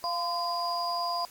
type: tone cluster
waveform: sine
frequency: 693 / 1024 / 4866 Hz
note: F5 / C6 / D#8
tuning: -14 / -38 / -39 cents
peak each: -32 / -31 / -34 dBFS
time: 0.04-1.25 s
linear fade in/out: 0 ms
effects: white hiss -52 dBFS RMS until 1.3 s + AAC 64 kbps